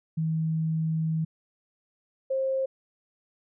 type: tone pair in turn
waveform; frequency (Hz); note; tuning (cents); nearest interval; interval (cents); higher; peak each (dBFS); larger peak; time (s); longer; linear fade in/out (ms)
sine; 160 / 531.7; D#3 / C5; +49 / +28; octave + major sixth; 2079; second; -24; neither; 0.17-1.25 / 2.3-2.66; first; 10
effects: none